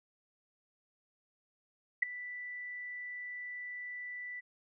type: tone with ADSR envelope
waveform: sine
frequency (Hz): 1975.5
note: B6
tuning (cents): 0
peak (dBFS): -21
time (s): 2.02-4.41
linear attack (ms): 9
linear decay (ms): 6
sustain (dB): -19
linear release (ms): 21
effects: none